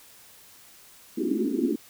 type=band-pass noise; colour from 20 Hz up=white; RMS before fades=-26 dBFS; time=1.17-1.76 s; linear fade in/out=5 ms; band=210 to 390 Hz; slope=96 dB/octave; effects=white hiss -52 dBFS RMS until 1.89 s